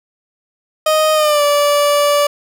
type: tone with pitch glide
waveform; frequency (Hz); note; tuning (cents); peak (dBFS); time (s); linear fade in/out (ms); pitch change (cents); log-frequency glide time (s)
30% pulse; 622.3 to 580.6; D#5 to D5; 0 to -20; -8; 0.86-2.27; 5; -120; 1.14-1.43
effects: none